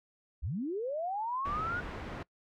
sine linear sweep, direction up, 49.21 to 1480 Hz, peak -32 dBFS, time 0.42-1.81 s, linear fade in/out 20 ms
pink low-pass noise, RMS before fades -41 dBFS, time 1.45-2.23 s, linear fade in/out 5 ms, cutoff 2000 Hz, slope 12 dB/octave
effects noise-tail reverb RT60 0.1 s tail -22 dB re dry

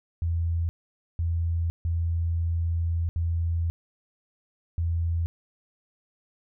sine tone bursts at uneven times, 83.9 Hz, E2, 31 cents sharp, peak -23 dBFS, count 5, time 0.22-0.69 / 1.19-1.7 / 1.85-3.09 / 3.16-3.7 / 4.78-5.26 s, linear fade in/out 0 ms, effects none

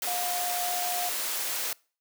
sine tone in noise, 713 Hz, F5, 36 cents sharp, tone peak -31 dBFS, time 0.07-1.09 s, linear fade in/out 2 ms, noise white, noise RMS -31 dBFS, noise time 0.02-1.73 s, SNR -3 dB, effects noise-tail reverb RT60 0.4 s tail -25 dB re dry + high-pass 400 Hz 12 dB/octave

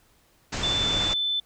pink low-pass noise, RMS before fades -30 dBFS, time 0.52-1.14 s, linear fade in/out 10 ms, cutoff 7800 Hz, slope 96 dB/octave
sine tone, 3520 Hz, A7, in tune, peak -23 dBFS, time 0.63-1.4 s, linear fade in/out 5 ms
effects pink hiss -62 dBFS RMS until 1.45 s

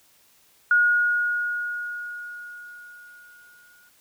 sine tone with exponential decay, 1442 Hz, F#6, 45 cents flat, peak -14 dBFS, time 0.71-3.89 s, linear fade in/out 2 ms, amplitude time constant 690 ms, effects white hiss -59 dBFS RMS until 4 s

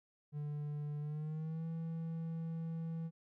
triangle tone with pitch glide, 147.7 to 163.88 Hz, D3 to E3, +10 to -10 cents, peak -36 dBFS, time 0.32-3.11 s, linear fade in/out 50 ms, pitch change +180 cents, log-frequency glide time 1-1.66 s, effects none

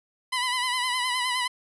15% pulse tone with vibrato, 1000 Hz, B5, 21 cents sharp, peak -18 dBFS, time 0.32-1.48 s, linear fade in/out 10 ms, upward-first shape sine, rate 9.7 Hz, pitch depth 52 cents each way, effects resampled to 24000 Hz

